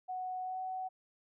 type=tone with pitch glide; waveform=sine; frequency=740 to 749 Hz; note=F#5 to F#5; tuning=0 to +21 cents; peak=-36 dBFS; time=0.08-0.89 s; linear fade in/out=20 ms; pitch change=+21 cents; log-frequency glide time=0.42-0.59 s; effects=none